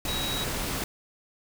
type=tone in noise; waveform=sine; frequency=3842 Hz; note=B7; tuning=48 cents flat; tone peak=-31 dBFS; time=0.08-0.44 s; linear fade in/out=2 ms; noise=pink; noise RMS=-31 dBFS; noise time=0.05-0.84 s; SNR=-3 dB; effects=none